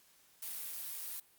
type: noise with amplitude modulation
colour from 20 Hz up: blue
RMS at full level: -40 dBFS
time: 0.42-1.2 s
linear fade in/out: 5 ms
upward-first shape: sine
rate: 166 Hz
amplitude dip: 50%
effects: white hiss -66 dBFS RMS until 1.38 s + Opus 48 kbps